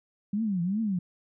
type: tone with vibrato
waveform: sine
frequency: 196 Hz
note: G3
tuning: in tune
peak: -25 dBFS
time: 0.33-0.99 s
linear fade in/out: 5 ms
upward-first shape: triangle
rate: 2.6 Hz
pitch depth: 280 cents each way
effects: none